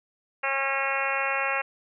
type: harmonic tone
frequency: 272.3 Hz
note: C#4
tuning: 31 cents flat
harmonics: 2 / 3 / 4 / 5 / 6 / 7 / 8 / 9 / 10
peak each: -33 / -33 / -33 / -33 / -33 / -33 / -33 / -33 / -33 dBFS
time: 0.43-1.62 s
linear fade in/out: 10 ms
effects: none